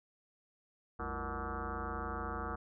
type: tone with frequency modulation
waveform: sine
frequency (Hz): 603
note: D5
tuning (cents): +46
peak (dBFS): -36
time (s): 0.99-2.56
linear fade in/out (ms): 10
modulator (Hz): 137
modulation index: 5.9
effects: none